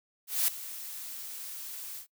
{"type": "noise with ADSR envelope", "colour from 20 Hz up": "blue", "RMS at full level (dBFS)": -25, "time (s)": [0.27, 2.07], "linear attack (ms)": 210, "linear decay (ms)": 4, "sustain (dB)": -16, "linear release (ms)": 100, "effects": ["noise-tail reverb RT60 0.1 s tail -23 dB re dry"]}